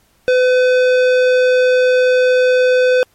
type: tone with tanh clipping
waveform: sine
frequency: 505 Hz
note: B4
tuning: 39 cents sharp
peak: -11 dBFS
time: 0.28-3.03 s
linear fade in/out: 0 ms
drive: 16 dB
effects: pink hiss -56 dBFS RMS until 3.14 s + MP3 64 kbps